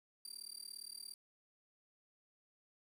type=tone with amplitude modulation; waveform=25% pulse; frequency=4699 Hz; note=D8; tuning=in tune; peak=-39 dBFS; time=0.25-1.14 s; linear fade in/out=2 ms; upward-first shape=sine; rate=37.3 Hz; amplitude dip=100%; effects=11-bit